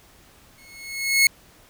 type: tone with exponential growth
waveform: sawtooth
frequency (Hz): 2181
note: C#7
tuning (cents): -29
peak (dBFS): -8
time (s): 0.58-1.27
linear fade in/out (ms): 2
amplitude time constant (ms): 150
effects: pink hiss -53 dBFS RMS until 1.69 s